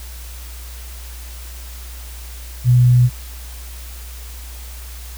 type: tone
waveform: sine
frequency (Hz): 123.47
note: B2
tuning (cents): 0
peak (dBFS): -8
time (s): 2.64-3.1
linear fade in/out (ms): 50
effects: added 60 Hz sine -31 dBFS peak until 5.17 s + white hiss -39 dBFS RMS until 5.17 s